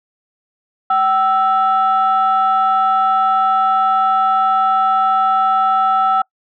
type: tone pair together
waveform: sine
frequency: 766.6 / 1318.5 Hz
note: G5 / E6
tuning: -39 / 0 cents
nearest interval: major sixth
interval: 939 cents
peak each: -13 dBFS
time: 0.9-6.22 s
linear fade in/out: 5 ms
effects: noise-tail reverb RT60 0.1 s tail -26 dB re dry + tanh soft clip ceiling -6 dBFS